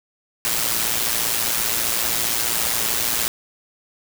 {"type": "noise with amplitude modulation", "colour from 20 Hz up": "white", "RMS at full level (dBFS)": -19, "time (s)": [0.45, 3.28], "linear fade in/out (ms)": 0, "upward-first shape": "sine", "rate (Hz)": 115, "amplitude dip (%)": 60, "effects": []}